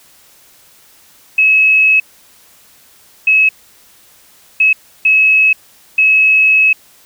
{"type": "tone bursts at uneven times", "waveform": "sine", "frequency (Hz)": 2575, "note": "E7", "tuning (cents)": -41, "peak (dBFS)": -6, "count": 5, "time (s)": [[1.38, 2], [3.27, 3.49], [4.6, 4.73], [5.05, 5.53], [5.98, 6.73]], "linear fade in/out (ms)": 5, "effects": ["white hiss -46 dBFS RMS until 7.05 s"]}